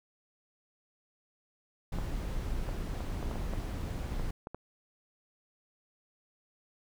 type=noise; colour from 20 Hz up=brown; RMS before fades=-35 dBFS; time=1.92-4.31 s; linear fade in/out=5 ms
type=clicks; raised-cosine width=1 ms; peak=-26 dBFS; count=10; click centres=1.986 / 2.69 / 3.006 / 3.228 / 3.313 / 3.357 / 3.536 / 4.197 / 4.471 / 4.546 s
effects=none